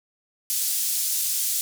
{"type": "band-pass noise", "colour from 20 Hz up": "white", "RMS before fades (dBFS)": -25, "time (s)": [0.5, 1.61], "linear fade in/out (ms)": 0, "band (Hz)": [5300, 15000], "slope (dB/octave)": 12, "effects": []}